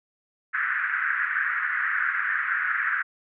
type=band-pass noise; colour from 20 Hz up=white; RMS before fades=-26 dBFS; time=0.53-3.03 s; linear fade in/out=20 ms; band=1400 to 1800 Hz; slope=48 dB/octave; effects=none